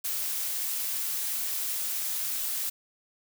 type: noise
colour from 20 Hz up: blue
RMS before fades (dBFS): -31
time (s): 0.04-2.7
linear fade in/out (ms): 10
effects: none